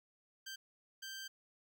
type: tone bursts at uneven times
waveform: 15% pulse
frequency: 1568 Hz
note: G6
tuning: in tune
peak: -38 dBFS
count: 2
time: 0.46-0.56 / 1.02-1.28 s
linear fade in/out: 10 ms
effects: none